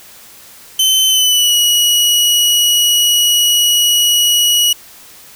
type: tone with pitch glide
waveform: sawtooth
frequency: 3068 to 2914 Hz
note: G7 to F#7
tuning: -38 to -27 cents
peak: -6 dBFS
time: 0.79-4.73 s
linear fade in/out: 5 ms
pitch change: -89 cents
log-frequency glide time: 1.08-1.56 s
effects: white hiss -39 dBFS RMS until 5.35 s